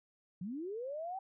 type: linear sweep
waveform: sine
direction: up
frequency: 164.8 to 784 Hz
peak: -38 dBFS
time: 0.41-1.19 s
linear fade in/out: 5 ms
effects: none